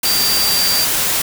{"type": "tone in noise", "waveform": "sine", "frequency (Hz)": 4699, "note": "D8", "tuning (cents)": 0, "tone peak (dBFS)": -16, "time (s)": [0.05, 0.85], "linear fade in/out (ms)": 5, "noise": "white", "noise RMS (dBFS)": -17, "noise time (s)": [0.03, 1.22], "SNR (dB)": -2, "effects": []}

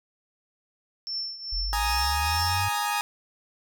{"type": "tone with tremolo", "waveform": "sine", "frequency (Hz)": 5380, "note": "E8", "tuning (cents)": 34, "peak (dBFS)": -27, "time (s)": [1.07, 2.64], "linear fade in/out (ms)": 0, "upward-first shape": "triangle", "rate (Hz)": 2.4, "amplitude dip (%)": 80}
{"type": "linear sweep", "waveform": "sine", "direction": "up", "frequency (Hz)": [40.11, 99], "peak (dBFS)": -28, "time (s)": [1.52, 2.69], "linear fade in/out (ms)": 10}
{"type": "chord", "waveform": "sawtooth", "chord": "Ab suspended second", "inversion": "none", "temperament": "equal", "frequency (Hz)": [830.6, 932.3, 1244.5], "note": ["Ab5", "Bb5", "Eb6"], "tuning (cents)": [0, 0, 0], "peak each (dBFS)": [-24, -27, -27], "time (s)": [1.73, 3.01], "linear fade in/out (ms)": 0}
{"effects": []}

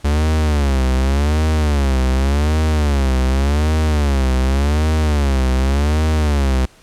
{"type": "tone with vibrato", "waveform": "45% pulse", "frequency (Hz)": 71.1, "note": "C#2", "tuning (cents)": 45, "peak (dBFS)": -13, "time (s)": [0.04, 6.66], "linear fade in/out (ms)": 10, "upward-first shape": "sine", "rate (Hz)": 0.87, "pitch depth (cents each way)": 170, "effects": ["pink hiss -48 dBFS RMS until 6.82 s", "low-pass 10000 Hz 12 dB/octave"]}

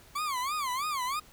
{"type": "tone with vibrato", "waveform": "40% pulse", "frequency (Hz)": 1108.7, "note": "C#6", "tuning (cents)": 0, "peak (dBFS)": -29, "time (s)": [0.15, 1.2], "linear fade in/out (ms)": 10, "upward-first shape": "sine", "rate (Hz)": 3.1, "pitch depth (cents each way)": 200, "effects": ["pink hiss -56 dBFS RMS until 1.32 s"]}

